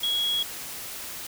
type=tone in noise; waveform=sine; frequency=3322 Hz; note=G#7; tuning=in tune; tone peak=-23 dBFS; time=0.03-0.43 s; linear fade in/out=5 ms; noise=white; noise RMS=-37 dBFS; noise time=0-1.27 s; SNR=+11 dB; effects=none